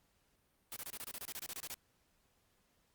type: noise bursts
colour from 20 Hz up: white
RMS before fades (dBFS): -44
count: 15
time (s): 0.72-1.742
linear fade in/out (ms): 0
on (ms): 42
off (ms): 28
effects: pink hiss -75 dBFS RMS until 2.94 s + Opus 48 kbps